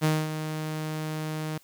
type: tone with ADSR envelope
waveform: sawtooth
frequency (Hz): 155.56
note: D#3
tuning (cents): 0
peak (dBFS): -16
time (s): 0.01-1.58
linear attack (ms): 33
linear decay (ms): 230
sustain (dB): -10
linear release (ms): 6
effects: white hiss -59 dBFS RMS until 1.63 s